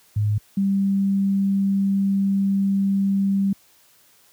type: tone pair in turn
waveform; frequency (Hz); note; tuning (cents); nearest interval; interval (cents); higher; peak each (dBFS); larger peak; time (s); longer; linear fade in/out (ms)
sine; 104.9 / 196.37; G#2 / G3; +18 / +3; major seventh; 1085; second; -17; neither; 0.16-0.38 / 0.57-3.53; second; 5
effects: white hiss -56 dBFS RMS until 4.32 s + high-pass 60 Hz 12 dB/octave